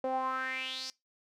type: tone with band-pass filter sweep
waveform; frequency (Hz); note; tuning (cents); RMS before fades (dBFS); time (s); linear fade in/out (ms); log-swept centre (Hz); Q
sawtooth; 260.4; C4; -8; -35; 0.04-0.9; 2; 580 to 5400; 5.7
effects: noise-tail reverb RT60 0.2 s tail -21 dB re dry